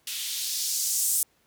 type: noise with band-pass filter sweep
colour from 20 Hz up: violet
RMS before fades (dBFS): -28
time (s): 0.07-1.23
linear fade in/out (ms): 2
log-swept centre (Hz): 2800 to 8800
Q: 1.7
effects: pink hiss -66 dBFS RMS until 1.46 s + high-pass 80 Hz 12 dB/octave